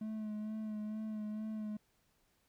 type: tone with vibrato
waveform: triangle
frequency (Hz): 214.8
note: A3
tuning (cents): -41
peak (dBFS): -36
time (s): 0.01-1.77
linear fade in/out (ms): 5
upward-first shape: sine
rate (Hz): 2.2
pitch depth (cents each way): 26
effects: pink hiss -75 dBFS RMS until 2.48 s